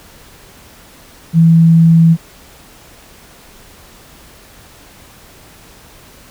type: tone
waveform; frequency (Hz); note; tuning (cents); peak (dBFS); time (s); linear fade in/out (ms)
sine; 164.81; E3; 0; -4; 1.33-2.17; 50
effects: pink hiss -41 dBFS RMS until 6.3 s